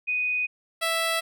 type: tone pair in turn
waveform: sine / 10% pulse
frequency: 2489 / 659.3 Hz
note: D#7 / E5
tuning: 0 / 0 cents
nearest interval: octave + major seventh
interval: 2300 cents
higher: first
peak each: -23 / -15 dBFS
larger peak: second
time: 0.07-0.47 / 0.81-1.21 s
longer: neither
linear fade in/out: 20 ms
effects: none